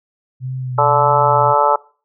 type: tone with vibrato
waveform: sine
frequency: 127.1 Hz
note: C3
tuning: 50 cents flat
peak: -21 dBFS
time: 0.4-1.55 s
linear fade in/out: 50 ms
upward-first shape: sine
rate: 1.7 Hz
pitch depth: 40 cents each way
type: harmonic tone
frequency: 145.4 Hz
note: D3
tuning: 17 cents flat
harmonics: 3 / 4 / 5 / 6 / 7 / 8 / 9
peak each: -22 / -17 / -24 / -14 / -20 / -23 / -17 dBFS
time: 0.78-1.76 s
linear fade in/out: 5 ms
effects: noise-tail reverb RT60 0.4 s tail -22 dB re dry